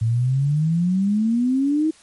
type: exponential sweep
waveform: sine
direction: up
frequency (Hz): 110 to 321.6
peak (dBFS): -16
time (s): 0.01-1.91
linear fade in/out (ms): 10
effects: white hiss -51 dBFS RMS until 2.02 s + MP3 48 kbps